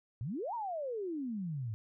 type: exponential two-way sweep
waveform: sine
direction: up then down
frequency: 103.2 to 981 to 103.2 Hz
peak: -35 dBFS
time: 0.21-1.74 s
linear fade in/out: 0 ms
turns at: 0.54 s
effects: none